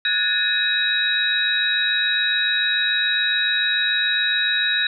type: tone cluster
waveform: sine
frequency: 1464 / 1676 / 1783 / 2518 / 3828 Hz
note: F#6 / G#6 / A6 / D#7 / A#7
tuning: -19 / +15 / +22 / +20 / +45 cents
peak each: -27 / -24 / -27 / -28 / -20 dBFS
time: 0.05-4.87 s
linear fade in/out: 2 ms
effects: none